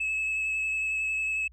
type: tone with vibrato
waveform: sine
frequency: 2593 Hz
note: E7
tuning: 29 cents flat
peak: -24 dBFS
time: 0-1.48 s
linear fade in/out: 10 ms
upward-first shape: triangle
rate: 11 Hz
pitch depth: 18 cents each way
effects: tanh soft clip ceiling -25 dBFS + added 60 Hz sine -51 dBFS peak until 1.52 s